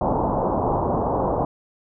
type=low-pass noise; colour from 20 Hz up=white; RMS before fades=-22 dBFS; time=0.01-1.45 s; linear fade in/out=2 ms; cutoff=980 Hz; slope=48 dB/octave; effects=none